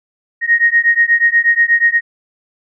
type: beating tone pair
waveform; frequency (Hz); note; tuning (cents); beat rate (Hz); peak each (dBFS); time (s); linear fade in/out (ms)
sine; 1864.7 / 1873; A#6 / A#6; 0 / +8; 8.3; -12; 0.41-2.01; 50
effects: none